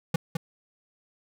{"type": "tone with echo", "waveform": "square", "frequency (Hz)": 164.81, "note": "E3", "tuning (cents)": 0, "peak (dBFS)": -21, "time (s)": [0.14, 0.16], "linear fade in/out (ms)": 5, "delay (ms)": 210, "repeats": 1, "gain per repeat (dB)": -5, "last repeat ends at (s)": 0.37, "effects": []}